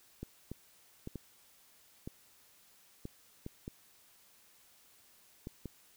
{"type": "clicks", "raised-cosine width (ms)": 3, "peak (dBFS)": -28, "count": 10, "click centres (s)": [0.23, 0.516, 1.074, 1.157, 2.075, 3.054, 3.464, 3.679, 5.471, 5.657], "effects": ["white hiss -64 dBFS RMS until 5.96 s"]}